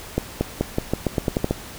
accelerating click train, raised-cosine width 2 ms, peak -6 dBFS, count 11, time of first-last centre 0.18-1.51 s, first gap 230 ms, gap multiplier 0.87, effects pink hiss -38 dBFS RMS until 1.78 s

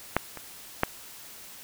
clicks, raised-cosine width 0.5 ms, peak -6 / -23 / -6 dBFS, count 3, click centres 0.166 / 0.373 / 0.834 s, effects white hiss -46 dBFS RMS until 1.63 s

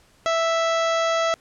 harmonic tone, 659.3 Hz, E5, in tune, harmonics 1 / 2 / 3 / 4 / 5 / 6 / 7 / 8 / 9 / 10, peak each -21 / -24 / -30 / -36 / -33 / -38 / -41 / -41 / -42 / -38 dBFS, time 0.26-1.34 s, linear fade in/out 0 ms, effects pink hiss -57 dBFS RMS until 1.4 s + low-pass 10000 Hz 12 dB/octave

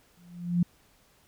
sine tone with exponential growth, 174.61 Hz, F3, in tune, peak -18 dBFS, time 0.17-0.63 s, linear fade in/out 5 ms, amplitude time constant 100 ms, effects pink hiss -63 dBFS RMS until 1.27 s

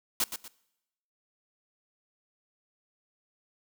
white noise with echo, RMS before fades -27 dBFS, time 0.2-0.24 s, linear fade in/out 2 ms, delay 120 ms, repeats 2, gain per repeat -9 dB, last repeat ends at 0.48 s, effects noise-tail reverb RT60 0.9 s tail -22 dB re dry

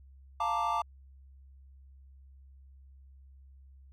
triangle chord, Bb major seventh, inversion second, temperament equal, 698.5 / 880 / 932.3 / 1174.7 Hz, F5 / A5 / Bb5 / D6, 0 / 0 / 0 / 0 cents, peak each -34 / -31 / -33 / -30 dBFS, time 0.4-0.82 s, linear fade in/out 5 ms, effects added 67 Hz sine -52 dBFS peak until 3.92 s

